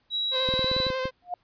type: tone with pitch glide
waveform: sine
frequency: 3878 to 3948 Hz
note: B7 to B7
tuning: -32 to -1 cents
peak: -25 dBFS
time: 0.1-0.91 s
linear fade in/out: 50 ms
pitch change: +31 cents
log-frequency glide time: 0.49-0.75 s
type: tone with vibrato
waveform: sawtooth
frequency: 520 Hz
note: C5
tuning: 11 cents flat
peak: -23 dBFS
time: 0.31-1.11 s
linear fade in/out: 50 ms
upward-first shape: square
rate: 11 Hz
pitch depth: 16 cents each way
type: clicks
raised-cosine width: 3 ms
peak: -20 dBFS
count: 10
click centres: 0.489 / 0.539 / 0.593 / 0.644 / 0.715 / 0.765 / 0.802 / 0.867 / 0.903 / 1.055 s
type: tone with exponential growth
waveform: sine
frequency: 713 Hz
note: F5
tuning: 36 cents sharp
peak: -24 dBFS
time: 1.22-1.34 s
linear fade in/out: 2 ms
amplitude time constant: 24 ms
effects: pink hiss -69 dBFS RMS until 1.43 s + resampled to 11025 Hz